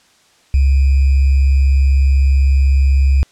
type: tone with sample-and-hold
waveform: sine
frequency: 68 Hz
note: C#2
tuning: 33 cents flat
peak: -8 dBFS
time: 0.54-3.23 s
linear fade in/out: 0 ms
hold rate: 2450 Hz
effects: white hiss -52 dBFS RMS until 3.31 s + low-pass 7000 Hz 12 dB/octave